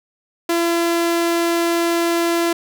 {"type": "tone", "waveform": "sawtooth", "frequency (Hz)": 338.9, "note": "E4", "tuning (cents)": 48, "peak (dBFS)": -12, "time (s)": [0.49, 2.53], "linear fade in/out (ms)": 5, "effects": []}